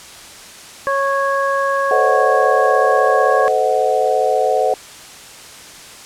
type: harmonic tone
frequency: 551 Hz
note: C#5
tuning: 11 cents flat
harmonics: 1 / 2 / 3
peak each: -18 / -18 / -22 dBFS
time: 0.87-3.48 s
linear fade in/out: 0 ms
type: chord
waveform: sine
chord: A diminished seventh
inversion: none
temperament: equal with one note detuned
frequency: 440 / 514.9 / 622.3 / 740 Hz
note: A4 / C5 / Eb5 / Gb5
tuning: 0 / -28 / 0 / 0 cents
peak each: -19 / -18 / -20 / -17 dBFS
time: 1.91-4.74 s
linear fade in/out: 2 ms
effects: white hiss -37 dBFS RMS until 6.05 s + low-pass 9000 Hz 12 dB/octave